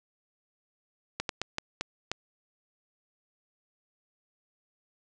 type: slowing click train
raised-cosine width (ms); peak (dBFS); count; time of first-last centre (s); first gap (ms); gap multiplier
0.2; -13; 6; 1.2-2.116; 92; 1.35
effects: resampled to 24000 Hz + 9-bit